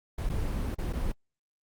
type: noise with dropouts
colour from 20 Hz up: brown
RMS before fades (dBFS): -30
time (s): 0.18-1.12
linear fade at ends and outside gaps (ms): 5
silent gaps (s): 0.292-0.298 / 0.748-0.785 / 0.927-0.933
effects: Opus 24 kbps